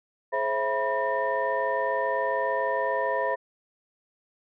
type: tone cluster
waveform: sine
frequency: 425.1 / 532 / 663 / 978 / 1817 Hz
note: G#4 / C5 / E5 / B5 / A#6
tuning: +40 / +29 / +10 / -17 / -45 cents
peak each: -33 / -28 / -30 / -28 / -32 dBFS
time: 0.32-3.36 s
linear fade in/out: 20 ms
effects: tanh soft clip ceiling -14 dBFS